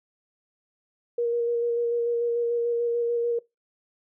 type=tone with vibrato; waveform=sine; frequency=472 Hz; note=A#4; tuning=22 cents sharp; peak=-22 dBFS; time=1.18-3.39 s; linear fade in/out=5 ms; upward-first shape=square; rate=6.8 Hz; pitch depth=12 cents each way; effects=noise-tail reverb RT60 0.2 s tail -22 dB re dry